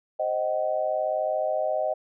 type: chord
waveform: sine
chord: C diminished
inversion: none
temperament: equal with one note detuned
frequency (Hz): 523.3 / 622.3 / 756.4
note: C5 / Eb5 / Gb5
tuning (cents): 0 / 0 / +38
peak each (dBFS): -31 / -25 / -30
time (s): 0.19-1.94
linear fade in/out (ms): 10
effects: none